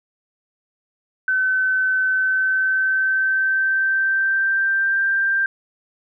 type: tone with pitch glide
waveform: sine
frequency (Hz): 1523 to 1580.4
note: F#6 to G6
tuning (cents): +50 to +14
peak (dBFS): -16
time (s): 1.28-5.46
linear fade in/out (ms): 2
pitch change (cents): +64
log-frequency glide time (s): 2.07-5.04
effects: none

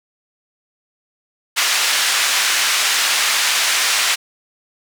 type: band-pass noise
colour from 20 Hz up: pink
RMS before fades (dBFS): -17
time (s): 1.56-4.16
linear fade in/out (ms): 20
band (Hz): 1600 to 8400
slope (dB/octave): 12
effects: none

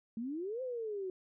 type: exponential two-way sweep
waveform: sine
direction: up then down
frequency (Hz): 217.4 to 526 to 365.2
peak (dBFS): -36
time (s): 0.17-1.1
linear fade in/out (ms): 2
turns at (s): 0.62
effects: none

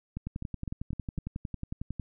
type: two click trains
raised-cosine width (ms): 5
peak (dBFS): -22 / -22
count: 5 / 20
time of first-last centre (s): 0.17-1.185 / 0.27-1.997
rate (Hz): 3.94 / 11
effects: none

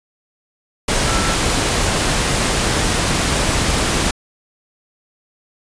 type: tone in noise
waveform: sine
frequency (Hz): 1337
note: E6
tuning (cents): +24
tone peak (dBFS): -24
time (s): 1.07-1.34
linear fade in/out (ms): 5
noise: pink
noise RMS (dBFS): -17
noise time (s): 0.88-4.11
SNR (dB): -10
effects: resampled to 22050 Hz

